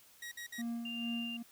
sawtooth tone bursts, 1900 Hz, A#6, 33 cents sharp, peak -39 dBFS, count 3, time 0.22-0.618 s, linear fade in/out 5 ms, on 96 ms, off 55 ms
triangle tone with tremolo, 233.9 Hz, A#3, 6 cents sharp, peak -33 dBFS, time 0.58-1.43 s, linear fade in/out 10 ms, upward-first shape sine, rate 2.3 Hz, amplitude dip 55%
sine tone, 2794 Hz, F7, in tune, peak -40 dBFS, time 0.85-1.37 s, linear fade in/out 5 ms
effects white hiss -62 dBFS RMS until 1.51 s

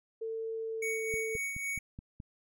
sine tone with pitch glide, 448.3 to 443.4 Hz, A4 to A4, +32 to +13 cents, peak -34 dBFS, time 0.21-1.37 s, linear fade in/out 10 ms, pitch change -19 cents, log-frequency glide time 0.6-1.03 s
square tone with tremolo, 2233 Hz, C#7, 12 cents sharp, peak -33 dBFS, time 0.82-1.79 s, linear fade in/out 5 ms, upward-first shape sine, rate 3.7 Hz, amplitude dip 45%
click train, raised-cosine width 5 ms, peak -31 dBFS, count 6, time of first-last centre 1.14-2.202 s, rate 4.71 Hz
effects none

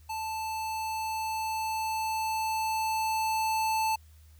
square tone with level ramp, 880 Hz, A5, in tune, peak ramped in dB -33 to -26 dBFS, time 0.09-3.96 s, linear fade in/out 10 ms, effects added 77 Hz sine -52 dBFS peak until 4.39 s + white hiss -65 dBFS RMS until 4.39 s

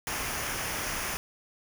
pink noise with comb filter, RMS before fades -33 dBFS, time 0.07-1.17 s, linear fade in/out 0 ms, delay 0.25 ms, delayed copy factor -0.55, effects none

